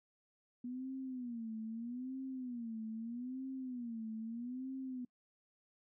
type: tone with vibrato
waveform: sine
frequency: 241.6 Hz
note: B3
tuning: 38 cents flat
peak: -40 dBFS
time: 0.64-5.05 s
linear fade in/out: 5 ms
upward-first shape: sine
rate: 0.79 Hz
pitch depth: 160 cents each way
effects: noise-tail reverb RT60 0.1 s tail -26 dB re dry